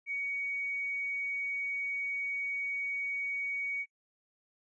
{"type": "tone with tanh clipping", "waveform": "triangle", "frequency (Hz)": 2245, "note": "C#7", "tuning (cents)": 21, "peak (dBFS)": -32, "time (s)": [0.06, 3.86], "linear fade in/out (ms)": 50, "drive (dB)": 3, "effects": ["noise-tail reverb RT60 0.1 s tail -25 dB re dry", "resampled to 22050 Hz"]}